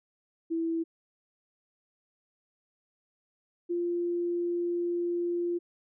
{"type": "tone pair in turn", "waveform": "sine", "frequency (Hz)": [329.6, 347.2], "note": ["E4", "F4"], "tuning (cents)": [0, -10], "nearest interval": "minor second", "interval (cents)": 90, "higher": "second", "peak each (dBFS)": -27, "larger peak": "neither", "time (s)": [[0.5, 0.84], [3.69, 5.59]], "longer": "second", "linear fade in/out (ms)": 20, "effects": []}